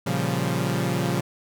sawtooth chord, G half-diminished seventh, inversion first, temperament equal, 116.54 / 138.59 / 174.61 / 196 Hz, Bb2 / Db3 / F3 / G3, 0 / 0 / 0 / 0 cents, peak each -25 / -23 / -23 / -27 dBFS, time 0.06-1.21 s, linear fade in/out 10 ms, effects none

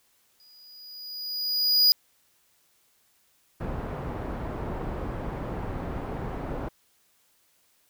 square tone with exponential growth, 4913 Hz, D#8, 23 cents flat, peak -15 dBFS, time 0.4-1.92 s, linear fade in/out 0 ms, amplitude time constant 330 ms
pink low-pass noise, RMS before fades -33 dBFS, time 3.6-6.69 s, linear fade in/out 10 ms, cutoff 1000 Hz, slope 12 dB/octave
effects white hiss -66 dBFS RMS until 7.89 s

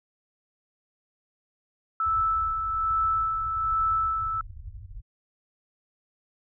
sine tone with tremolo, 1315 Hz, E6, 5 cents flat, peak -21 dBFS, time 2-4.41 s, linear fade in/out 2 ms, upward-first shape sine, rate 1.2 Hz, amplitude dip 45%
pink low-pass noise, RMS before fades -40 dBFS, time 2.05-5.02 s, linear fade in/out 20 ms, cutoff 110 Hz, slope 96 dB/octave
effects none

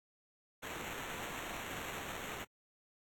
blue noise with sample-and-hold, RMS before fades -44 dBFS, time 0.62-2.45 s, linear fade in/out 20 ms, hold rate 4900 Hz, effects AAC 64 kbps

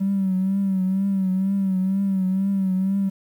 triangle tone with vibrato, 191.8 Hz, G3, 37 cents flat, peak -15 dBFS, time 0-3.1 s, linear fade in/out 20 ms, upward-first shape triangle, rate 2.1 Hz, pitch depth 63 cents each way, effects tanh soft clip ceiling -16 dBFS + 9-bit

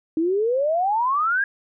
sine exponential sweep, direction up, 311.1 to 1661.2 Hz, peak -18 dBFS, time 0.17-1.44 s, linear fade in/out 2 ms, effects none

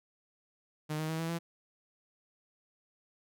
sawtooth tone with pitch steps, 153.1 / 156.77 / 160.53 / 164.37 / 168.31 Hz, D#3 / D#3 / E3 / E3 / E3, -28 / +13 / -46 / -5 / +36 cents, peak -29 dBFS, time 0.89-1.39 s, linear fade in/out 20 ms, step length 100 ms, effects none

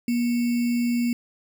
sine tone with sample-and-hold, 239 Hz, A#3, 43 cents sharp, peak -20 dBFS, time 0.08-1.13 s, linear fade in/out 2 ms, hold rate 2450 Hz, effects none

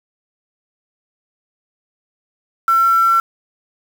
sine tone with quantisation, 1351 Hz, E6, 42 cents sharp, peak -10 dBFS, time 2.68-3.2 s, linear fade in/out 2 ms, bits 5, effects none

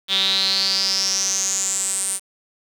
sawtooth tone with band-pass filter sweep, 192.7 Hz, G3, 29 cents flat, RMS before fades -21 dBFS, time 0.08-2.2 s, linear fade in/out 50 ms, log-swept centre 3500 to 9200 Hz, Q 8.9, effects 7-bit

